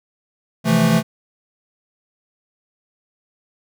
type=chord; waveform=square; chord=F major seventh; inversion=second; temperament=equal; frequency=130.81 / 164.81 / 174.61 / 220 Hz; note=C3 / E3 / F3 / A3; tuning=0 / 0 / 0 / 0 cents; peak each=-23 / -18 / -23 / -17 dBFS; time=0.64-1.03 s; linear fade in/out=50 ms; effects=none